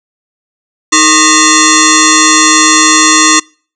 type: tone with frequency modulation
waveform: sine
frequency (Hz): 2755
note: F7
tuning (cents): -24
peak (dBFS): -3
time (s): 0.92-3.4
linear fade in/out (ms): 10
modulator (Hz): 767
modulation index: 6.1
effects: noise-tail reverb RT60 0.4 s tail -25 dB re dry